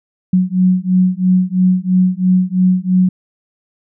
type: beating tone pair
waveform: sine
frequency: 182.5 / 185.5 Hz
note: F#3 / F#3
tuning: -24 / +5 cents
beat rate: 3 Hz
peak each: -13 dBFS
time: 0.33-3.09 s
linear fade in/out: 5 ms
effects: none